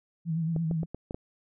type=tone with vibrato; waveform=sine; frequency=163.1 Hz; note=E3; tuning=18 cents flat; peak=-26 dBFS; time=0.25-0.86 s; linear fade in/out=50 ms; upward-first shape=sine; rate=8.9 Hz; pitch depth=55 cents each way
type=clicks; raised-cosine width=2 ms; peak=-22 dBFS; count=6; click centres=0.563 / 0.712 / 0.832 / 0.946 / 1.109 / 1.145 s
effects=none